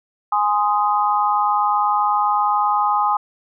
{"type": "chord", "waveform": "sine", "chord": "Ab major", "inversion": "none", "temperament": "just", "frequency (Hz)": [830.6, 1038.3, 1245.9], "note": ["Ab5", "C6", "Eb6"], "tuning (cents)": [0, -14, 2], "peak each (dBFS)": [-18, -21, -20], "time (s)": [0.32, 3.17], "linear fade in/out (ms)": 5, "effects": []}